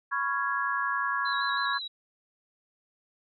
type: chord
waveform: sine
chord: C# dominant seventh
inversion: third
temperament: just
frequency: 997.9 / 1108.7 / 1385.9 / 1663.1 Hz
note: B5 / C#6 / E#6 / G#6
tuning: +18 / 0 / -14 / +2 cents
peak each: -35 / -30 / -35 / -30 dBFS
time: 0.11-1.79 s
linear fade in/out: 20 ms
type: tone with vibrato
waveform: sine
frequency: 3951 Hz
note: B7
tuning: in tune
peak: -34 dBFS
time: 1.25-1.88 s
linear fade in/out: 10 ms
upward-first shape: square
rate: 6.2 Hz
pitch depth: 35 cents each way
effects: none

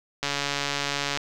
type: click train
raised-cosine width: 0.2 ms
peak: -9 dBFS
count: 135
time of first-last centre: 0.23-1.174 s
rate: 142 Hz
effects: none

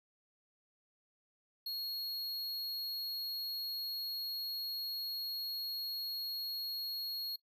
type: tone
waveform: square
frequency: 4307 Hz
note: C8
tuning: 49 cents sharp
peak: -38 dBFS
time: 1.66-7.36 s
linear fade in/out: 5 ms
effects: noise-tail reverb RT60 0.1 s tail -19 dB re dry

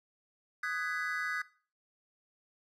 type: chord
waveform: triangle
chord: G# minor seventh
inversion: second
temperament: just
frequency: 1245.9 / 1495.1 / 1661.2 / 1993.5 Hz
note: D#6 / F#6 / G#6 / B6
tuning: +2 / +18 / 0 / +16 cents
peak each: -38 / -35 / -35 / -38 dBFS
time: 0.63-1.42 s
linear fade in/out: 5 ms
effects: noise-tail reverb RT60 0.4 s tail -19 dB re dry

